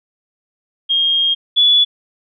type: tone pair in turn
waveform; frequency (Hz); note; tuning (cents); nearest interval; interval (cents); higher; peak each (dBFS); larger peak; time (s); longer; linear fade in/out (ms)
sine; 3234 / 3426; G#7 / A7; -47 / -47; minor second; 100; second; -12 / -8; second; 0.89-1.35 / 1.56-1.85; first; 20
effects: none